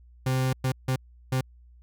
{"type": "tone bursts at uneven times", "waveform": "40% pulse", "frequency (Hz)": 130, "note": "C3", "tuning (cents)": -11, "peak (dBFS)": -22, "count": 4, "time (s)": [[0.26, 0.53], [0.64, 0.72], [0.88, 0.96], [1.32, 1.41]], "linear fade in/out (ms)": 5, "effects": ["added 60 Hz sine -50 dBFS peak until 1.82 s"]}